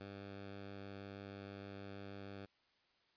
10% pulse tone, 99.3 Hz, G2, 23 cents sharp, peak -40 dBFS, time 0-2.46 s, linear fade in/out 10 ms, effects white hiss -75 dBFS RMS until 3.16 s + resampled to 11025 Hz

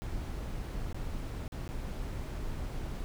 brown noise with dropouts, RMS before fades -37 dBFS, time 0.02-3.04 s, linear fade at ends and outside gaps 0 ms, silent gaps 0.928-0.945 / 1.479-1.521 / 1.677-1.69 s, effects none

